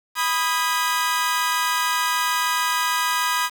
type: chord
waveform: sawtooth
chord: G# minor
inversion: first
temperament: equal with one note detuned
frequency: 987.8 / 1244.5 / 1630.8 Hz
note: B5 / D#6 / G#6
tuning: 0 / 0 / -32 cents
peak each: -19 / -21 / -23 dBFS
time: 0.15-3.5 s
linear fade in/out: 50 ms
effects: 7-bit

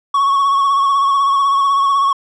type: tone with vibrato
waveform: triangle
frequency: 1108.7 Hz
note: C#6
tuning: in tune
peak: -9 dBFS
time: 0.14-2.13 s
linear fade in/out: 5 ms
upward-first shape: sine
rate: 16 Hz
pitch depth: 34 cents each way
effects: resampled to 24000 Hz

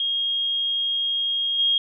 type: tone with level steps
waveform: sine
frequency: 3254 Hz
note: G#7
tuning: 36 cents flat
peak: -21 / -17 dBFS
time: 0-1.78 s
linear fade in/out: 2 ms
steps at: 1.58 s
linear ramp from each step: 20 ms
effects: none

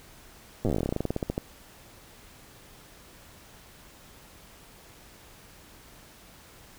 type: slowing click train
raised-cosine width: 2 ms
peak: -14 dBFS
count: 24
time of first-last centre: 0.65-1.379 s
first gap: 8 ms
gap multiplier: 1.11
effects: pink hiss -52 dBFS RMS until 6.78 s

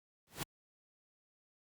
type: noise with exponential growth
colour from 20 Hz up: pink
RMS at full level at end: -34 dBFS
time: 0.27-0.43 s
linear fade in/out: 0 ms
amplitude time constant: 34 ms
effects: high-pass 80 Hz 12 dB/octave + Opus 48 kbps

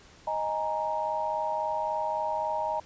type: chord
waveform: sine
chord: D# suspended fourth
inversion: none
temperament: just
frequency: 622.3 / 829.7 / 933.4 Hz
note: D#5 / G#5 / A#5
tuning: 0 / -2 / +2 cents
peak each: -32 / -33 / -30 dBFS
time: 0.27-2.8 s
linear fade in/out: 5 ms
effects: pink hiss -54 dBFS RMS until 2.85 s + resampled to 16000 Hz

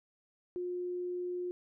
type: tone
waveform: sine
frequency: 357.4 Hz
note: F4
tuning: 40 cents sharp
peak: -34 dBFS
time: 0.56-1.51 s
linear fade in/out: 0 ms
effects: none

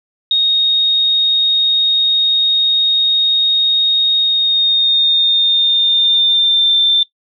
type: tone with pitch glide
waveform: sine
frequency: 3729 to 3567 Hz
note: A#7 to A7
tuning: 0 to +23 cents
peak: -9 dBFS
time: 0.31-7.03 s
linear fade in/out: 2 ms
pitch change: -77 cents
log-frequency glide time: 4.18-6.79 s
effects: noise-tail reverb RT60 0.1 s tail -18 dB re dry

